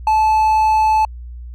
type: tone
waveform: triangle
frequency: 869 Hz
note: A5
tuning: 22 cents flat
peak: -9 dBFS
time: 0.07-1.05 s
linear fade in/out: 2 ms
effects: added 60 Hz sine -29 dBFS peak until 1.54 s